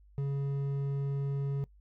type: tone with hard clipping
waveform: triangle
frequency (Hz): 139.4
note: C#3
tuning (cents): +10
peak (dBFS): -31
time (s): 0.18-1.64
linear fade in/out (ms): 0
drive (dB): 9
effects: noise-tail reverb RT60 0.1 s tail -22 dB re dry + added 50 Hz sine -56 dBFS peak until 1.8 s